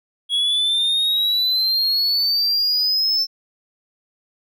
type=exponential sweep; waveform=triangle; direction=up; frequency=3322 to 5330 Hz; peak=-15 dBFS; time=0.29-3.27 s; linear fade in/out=50 ms; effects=none

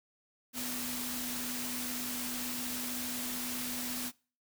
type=tone in noise; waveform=sine; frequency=246.9 Hz; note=B3; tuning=in tune; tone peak=-41 dBFS; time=0.53-4.12 s; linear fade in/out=50 ms; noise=white; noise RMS=-38 dBFS; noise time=0.53-4.12 s; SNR=-6 dB; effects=noise-tail reverb RT60 0.4 s tail -24 dB re dry

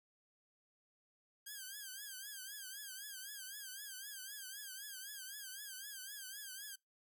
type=tone with vibrato; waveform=5% pulse; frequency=1600 Hz; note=G6; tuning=35 cents sharp; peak=-36 dBFS; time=1.46-6.76 s; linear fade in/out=10 ms; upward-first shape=triangle; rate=3.9 Hz; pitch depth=130 cents each way; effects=noise-tail reverb RT60 0.2 s tail -26 dB re dry

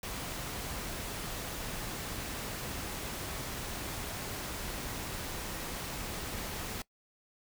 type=noise; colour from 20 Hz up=pink; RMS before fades=-39 dBFS; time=0.03-6.82 s; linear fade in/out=2 ms; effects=noise-tail reverb RT60 0.1 s tail -21 dB re dry

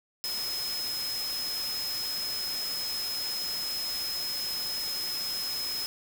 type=tone in noise; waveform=sine; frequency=5130 Hz; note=E8; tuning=48 cents flat; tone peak=-31 dBFS; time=0.24-5.86 s; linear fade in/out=0 ms; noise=white; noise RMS=-38 dBFS; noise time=0.24-5.86 s; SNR=+4 dB; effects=none

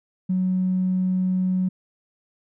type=tone with tanh clipping; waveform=triangle; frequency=185 Hz; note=F#3; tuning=in tune; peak=-19 dBFS; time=0.29-1.69 s; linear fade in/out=10 ms; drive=4 dB; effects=none

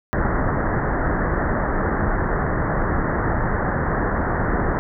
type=low-pass noise; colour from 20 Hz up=pink; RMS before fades=-21 dBFS; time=0.13-4.79 s; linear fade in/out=0 ms; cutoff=1900 Hz; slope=96 dB/octave; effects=none

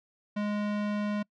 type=tone; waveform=square; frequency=207.7 Hz; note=G#3; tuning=in tune; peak=-29 dBFS; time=0.36-1.23 s; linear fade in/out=10 ms; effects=noise-tail reverb RT60 0.1 s tail -26 dB re dry + low-pass 3000 Hz 12 dB/octave

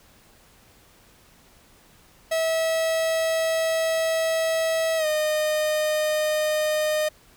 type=tone with pitch glide; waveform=45% pulse; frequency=648 to 613.4 Hz; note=E5 to D#5; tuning=-30 to -25 cents; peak=-21 dBFS; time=2.31-7.09 s; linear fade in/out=10 ms; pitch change=-95 cents; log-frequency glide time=4.97-5.06 s; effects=pink hiss -55 dBFS RMS until 7.36 s

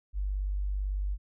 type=tone; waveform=sine; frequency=49 Hz; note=G1; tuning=in tune; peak=-28 dBFS; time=0.13-1.18 s; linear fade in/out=50 ms; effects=none

